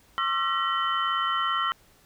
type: tone cluster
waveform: sine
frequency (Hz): 1087 / 1185 / 1350 / 1905 / 3051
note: C#6 / D6 / E6 / A#6 / G7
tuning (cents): -34 / +15 / +41 / +37 / -48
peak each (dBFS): -30 / -34 / -26 / -33 / -32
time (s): 0.18-1.72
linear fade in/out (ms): 0
effects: pink hiss -59 dBFS RMS until 2.05 s